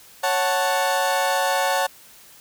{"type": "chord", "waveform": "30% pulse", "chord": "F# minor", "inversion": "second", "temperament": "equal", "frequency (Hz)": [554.4, 740, 880], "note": ["C#5", "F#5", "A5"], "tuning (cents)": [0, 0, 0], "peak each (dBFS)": -21, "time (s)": [0.23, 1.87], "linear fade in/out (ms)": 10, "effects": ["white hiss -48 dBFS RMS until 2.4 s"]}